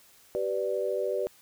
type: chord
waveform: sine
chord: G major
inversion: none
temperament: equal with one note detuned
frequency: 386.4 / 493.9 / 587.3 Hz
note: G4 / B4 / D5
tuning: -25 / 0 / 0 cents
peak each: -31 dBFS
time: 0.35-1.27 s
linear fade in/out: 0 ms
effects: white hiss -58 dBFS RMS until 1.41 s